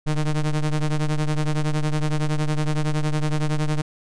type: ring-modulated tone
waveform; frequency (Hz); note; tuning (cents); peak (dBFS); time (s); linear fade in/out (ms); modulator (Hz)
square; 76.9; D#2; -20; -17; 0.06-3.82; 10; 71.5
effects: resampled to 22050 Hz